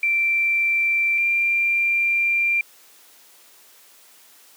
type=tone pair in turn; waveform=sine; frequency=2349 / 2376 Hz; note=D7 / D7; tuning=0 / +20 cents; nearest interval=unison; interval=20 cents; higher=second; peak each=-17 dBFS; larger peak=neither; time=0.03-1.18 / 1.18-2.61 s; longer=second; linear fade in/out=2 ms; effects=white hiss -51 dBFS RMS until 4.56 s + high-pass 300 Hz 12 dB/octave